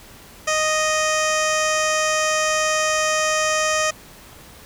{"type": "tone with low-pass filter", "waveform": "15% pulse", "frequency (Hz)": 621, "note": "D#5", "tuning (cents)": -3, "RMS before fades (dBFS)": -20, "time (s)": [0.47, 3.91], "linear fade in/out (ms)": 10, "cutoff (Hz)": 7200, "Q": 2.2, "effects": ["pink hiss -44 dBFS RMS until 4.65 s"]}